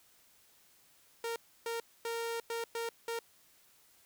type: tone bursts at uneven times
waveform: sawtooth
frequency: 462.4 Hz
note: A#4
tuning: 14 cents flat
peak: -31 dBFS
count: 6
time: 1.24-1.36 / 1.66-1.8 / 2.05-2.4 / 2.5-2.64 / 2.75-2.89 / 3.08-3.19 s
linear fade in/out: 2 ms
effects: white hiss -65 dBFS RMS until 4.05 s